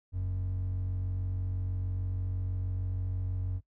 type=tone pair together; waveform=triangle; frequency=46.22 / 92.5 Hz; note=F#1 / F#2; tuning=-1 / 0 cents; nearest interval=octave; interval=1201 cents; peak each=-34 / -29 dBFS; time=0.12-3.61 s; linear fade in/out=50 ms; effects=noise-tail reverb RT60 0.1 s tail -18 dB re dry + tanh soft clip ceiling -22 dBFS